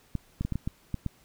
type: clicks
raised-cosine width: 5 ms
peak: -17 dBFS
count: 8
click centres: 0.153 / 0.41 / 0.45 / 0.523 / 0.556 / 0.675 / 0.943 / 1.063 s
effects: pink hiss -61 dBFS RMS until 1.24 s